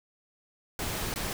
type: noise with dropouts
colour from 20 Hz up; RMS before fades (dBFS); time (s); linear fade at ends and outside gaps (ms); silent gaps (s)
pink; -33; 0.79-1.33; 1; 1.14-1.159
effects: none